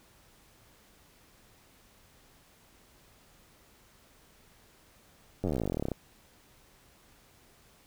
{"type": "slowing click train", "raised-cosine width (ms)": 2, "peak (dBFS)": -18, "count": 26, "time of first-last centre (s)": [5.44, 5.917], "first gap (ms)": 10, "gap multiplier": 1.05, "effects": ["pink hiss -61 dBFS RMS until 7.86 s"]}